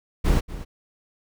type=noise with echo; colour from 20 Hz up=brown; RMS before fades=-18 dBFS; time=0.24-0.41 s; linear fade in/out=20 ms; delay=240 ms; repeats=1; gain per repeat=-15 dB; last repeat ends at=0.65 s; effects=none